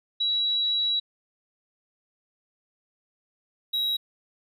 sine / triangle tone pair in turn, 3898 / 3855 Hz, B7 / B7, -23 / -43 cents, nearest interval unison, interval 20 cents, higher first, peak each -22 dBFS, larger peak neither, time 0.2-1 / 3.73-3.97 s, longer first, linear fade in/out 10 ms, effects none

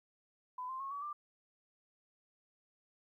sine tone with pitch steps, 1004 / 1046.6 / 1091.1 / 1137.4 / 1185.7 Hz, B5 / C6 / C#6 / C#6 / D6, +28 / 0 / -28 / +44 / +16 cents, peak -39 dBFS, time 0.58-1.13 s, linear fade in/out 5 ms, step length 110 ms, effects 13-bit

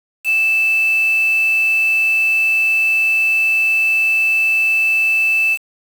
sine tone with quantisation, 2637 Hz, E7, in tune, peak -12 dBFS, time 0.24-5.58 s, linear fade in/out 50 ms, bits 5, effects none

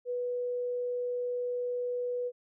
sine tone, 491.1 Hz, B4, 10 cents flat, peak -30 dBFS, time 0.05-2.32 s, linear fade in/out 50 ms, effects none

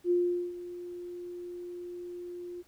sine tone with ADSR envelope, 352.7 Hz, F4, 17 cents sharp, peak -22 dBFS, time 0.04-2.63 s, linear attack 66 ms, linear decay 420 ms, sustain -16 dB, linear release 28 ms, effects pink hiss -64 dBFS RMS until 2.67 s

